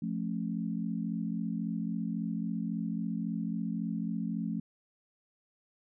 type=chord; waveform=sine; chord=F augmented; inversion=none; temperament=just; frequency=174.61 / 218.3 / 272.8 Hz; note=F3 / A3 / C#4; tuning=0 / -13 / -28 cents; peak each=-35 / -34 / -39 dBFS; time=0.02-4.6 s; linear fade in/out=5 ms; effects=none